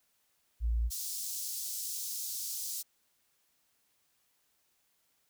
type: tone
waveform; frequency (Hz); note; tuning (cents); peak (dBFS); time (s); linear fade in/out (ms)
sine; 57.4; A#1; -26; -27; 0.6-0.91; 50
type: high-pass noise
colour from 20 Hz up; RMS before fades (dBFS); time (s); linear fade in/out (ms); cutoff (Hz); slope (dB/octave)
pink; -38; 0.9-2.83; 20; 5100; 24
effects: white hiss -74 dBFS RMS until 5.29 s